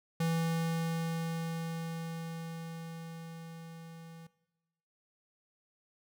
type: tone with level ramp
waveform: square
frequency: 164.81 Hz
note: E3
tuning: in tune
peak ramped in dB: -29 to -49 dBFS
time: 0.2-4.27 s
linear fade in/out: 5 ms
effects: noise-tail reverb RT60 1.0 s tail -19 dB re dry